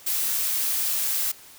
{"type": "noise", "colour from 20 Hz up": "blue", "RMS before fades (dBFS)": -25, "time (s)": [0.06, 1.32], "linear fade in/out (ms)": 10, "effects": ["white hiss -48 dBFS RMS until 1.58 s"]}